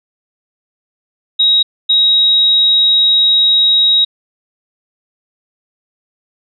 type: tone bursts at uneven times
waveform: sine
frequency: 3805 Hz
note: A#7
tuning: 35 cents sharp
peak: -7 dBFS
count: 2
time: 1.39-1.63 / 1.89-4.05 s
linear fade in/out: 10 ms
effects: none